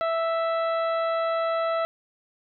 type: harmonic tone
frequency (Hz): 659.3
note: E5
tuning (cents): 0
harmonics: 1 / 2 / 3 / 4 / 5 / 6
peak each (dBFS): -24 / -28 / -38 / -44 / -46 / -44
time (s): 0.01-1.85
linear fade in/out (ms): 0
effects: none